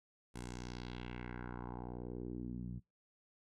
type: tone with low-pass filter sweep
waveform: 10% pulse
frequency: 60.8 Hz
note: B1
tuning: 26 cents flat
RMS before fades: -45 dBFS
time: 0.34-2.8 s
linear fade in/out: 20 ms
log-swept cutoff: 10000 to 150 Hz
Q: 2.3
effects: noise-tail reverb RT60 0.2 s tail -24 dB re dry